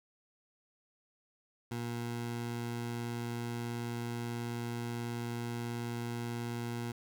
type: tone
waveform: 20% pulse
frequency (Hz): 118.5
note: A#2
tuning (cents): +29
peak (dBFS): -31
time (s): 1.71-6.92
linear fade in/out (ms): 5
effects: none